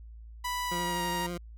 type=tone with pitch glide; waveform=sawtooth; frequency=987.8 to 942.6 Hz; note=B5 to A#5; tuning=0 to +19 cents; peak=-27 dBFS; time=0.44-1.27 s; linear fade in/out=10 ms; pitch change=-81 cents; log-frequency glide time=0.66-1.03 s
type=tone with vibrato; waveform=20% pulse; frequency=174.61 Hz; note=F3; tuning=in tune; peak=-29 dBFS; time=0.71-1.38 s; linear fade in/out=10 ms; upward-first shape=triangle; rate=12 Hz; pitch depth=24 cents each way
effects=added 56 Hz sine -44 dBFS peak until 1.57 s